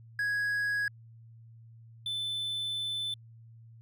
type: tone pair in turn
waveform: triangle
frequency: 1661.2 / 3520 Hz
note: G#6 / A7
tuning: 0 / 0 cents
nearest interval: octave + minor second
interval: 1300 cents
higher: second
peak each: -26 / -30 dBFS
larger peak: first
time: 0.19-0.88 / 2.06-3.14 s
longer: second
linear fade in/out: 2 ms
effects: added 114 Hz sine -50 dBFS peak until 3.81 s